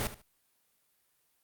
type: noise with echo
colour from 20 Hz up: pink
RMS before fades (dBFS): -32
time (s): 0-0.07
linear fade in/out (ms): 0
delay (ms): 73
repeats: 2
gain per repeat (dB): -13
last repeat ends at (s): 0.216
effects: white hiss -73 dBFS RMS until 1.43 s + Opus 32 kbps